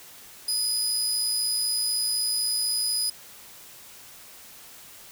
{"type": "tone", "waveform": "25% pulse", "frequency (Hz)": 4978, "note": "D#8", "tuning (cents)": 0, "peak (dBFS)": -19, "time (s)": [0.48, 3.1], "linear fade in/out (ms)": 5, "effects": ["white hiss -47 dBFS RMS until 5.11 s"]}